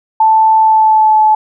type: tone with pitch glide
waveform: sine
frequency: 880 to 862.9 Hz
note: A5 to A5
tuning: 0 to -34 cents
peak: -5 dBFS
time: 0.2-1.35 s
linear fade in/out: 5 ms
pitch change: -34 cents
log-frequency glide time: 0.58-1.22 s
effects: none